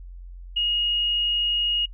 sine tone, 2872 Hz, F7, 48 cents sharp, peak -20 dBFS, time 0.56-1.86 s, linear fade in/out 10 ms, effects noise-tail reverb RT60 0.1 s tail -26 dB re dry + added 44 Hz sine -37 dBFS peak until 1.93 s

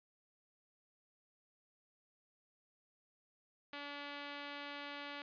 5% pulse tone, 287.1 Hz, D4, 39 cents flat, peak -33 dBFS, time 3.73-5.22 s, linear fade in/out 2 ms, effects resampled to 11025 Hz

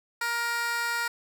15% pulse tone with high-pass filter, 470 Hz, A#4, 14 cents sharp, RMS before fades -29 dBFS, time 0.21-1.08 s, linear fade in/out 5 ms, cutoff 1300 Hz, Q 1.3, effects none

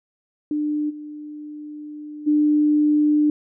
sine tone with level steps, 299.1 Hz, D4, 32 cents sharp, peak -20 / -32 / -14 dBFS, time 0.51-3.3 s, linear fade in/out 2 ms, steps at 0.89 / 2.26 s, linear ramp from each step 20 ms, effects none

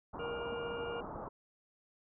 white low-pass noise, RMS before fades -44 dBFS, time 0.13-1.29 s, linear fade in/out 10 ms, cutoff 1200 Hz, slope 48 dB/octave
harmonic tone, 470.8 Hz, A#4, 17 cents sharp, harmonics 1 / 3 / 5 / 6, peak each -39 / -46 / -58 / -50 dBFS, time 0.19-1.01 s, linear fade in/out 10 ms
effects none

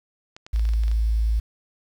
clicks, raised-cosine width 0.2 ms, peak -24 dBFS, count 10, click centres 0.365 / 0.465 / 0.561 / 0.595 / 0.653 / 0.69 / 0.736 / 0.836 / 0.881 / 0.915 s
sine tone, 55 Hz, A1, in tune, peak -18 dBFS, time 0.53-1.4 s, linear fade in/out 10 ms
effects 8-bit

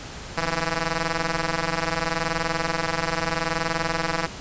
5% pulse ring-modulated tone, 164.81 Hz, E3, in tune, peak -9 dBFS, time 0.37-4.27 s, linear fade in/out 5 ms, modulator 340 Hz, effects pink hiss -37 dBFS RMS until 4.4 s + resampled to 16000 Hz

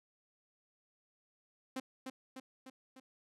sawtooth tone with echo, 261.6 Hz, C4, in tune, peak -33 dBFS, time 1.76-1.8 s, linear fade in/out 5 ms, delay 300 ms, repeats 4, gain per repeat -4 dB, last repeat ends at 3 s, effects low-pass 12000 Hz 12 dB/octave

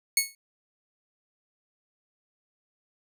10% pulse tone with exponential decay, 2200 Hz, C#7, 14 cents flat, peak -8 dBFS, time 0.17-0.35 s, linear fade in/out 2 ms, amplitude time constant 37 ms, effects none

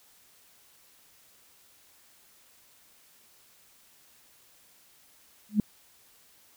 sine tone with exponential growth, 210.4 Hz, G#3, 23 cents sharp, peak -15 dBFS, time 5.49-5.6 s, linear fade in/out 2 ms, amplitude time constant 22 ms, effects white hiss -60 dBFS RMS until 6.56 s

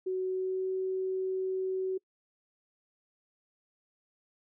sine tone with pitch glide, 372.9 to 376.6 Hz, F#4 to F#4, +14 to +31 cents, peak -29 dBFS, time 0.06-1.98 s, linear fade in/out 10 ms, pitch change +17 cents, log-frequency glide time 0.25-0.7 s, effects noise-tail reverb RT60 0.1 s tail -25 dB re dry

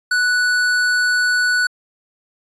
sine tone with tanh clipping, 1480 Hz, F#6, in tune, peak -16 dBFS, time 0.11-1.67 s, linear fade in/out 5 ms, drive 16 dB, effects resampled to 22050 Hz

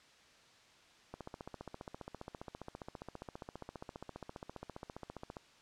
click train, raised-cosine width 1 ms, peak -30 dBFS, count 64, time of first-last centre 1.14-5.368 s, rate 14.9 Hz, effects white hiss -63 dBFS RMS until 5.61 s + low-pass 5000 Hz 12 dB/octave

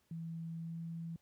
sine tone with pitch glide, 164.81 to 166.05 Hz, E3 to E3, 0 to +13 cents, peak -40 dBFS, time 0.11-1.16 s, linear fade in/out 2 ms, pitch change +13 cents, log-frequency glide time 0.58-0.78 s, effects pink hiss -75 dBFS RMS until 1.21 s + high-pass 60 Hz 12 dB/octave

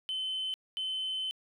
sine tone bursts at uneven times, 3057 Hz, G7, 44 cents flat, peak -30 dBFS, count 2, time 0.09-0.54 / 0.77-1.31 s, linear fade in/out 0 ms, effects tanh soft clip ceiling -29 dBFS + 12-bit

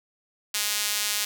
sawtooth tone with high-pass filter, 208 Hz, G#3, 3 cents sharp, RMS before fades -27 dBFS, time 0.54-1.25 s, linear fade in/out 5 ms, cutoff 3400 Hz, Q 0.6, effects none

